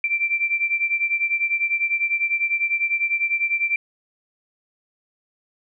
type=beating tone pair; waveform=sine; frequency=2349 / 2359 Hz; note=D7 / D7; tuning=0 / +7 cents; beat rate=10 Hz; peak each=-21 / -24 dBFS; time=0.04-3.76 s; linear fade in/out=2 ms; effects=none